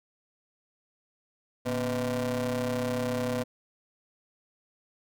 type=ring-modulated tone; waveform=30% pulse; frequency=129.6 Hz; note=C3; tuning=16 cents flat; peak=-22 dBFS; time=1.65-3.44 s; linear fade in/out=20 ms; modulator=372 Hz; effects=none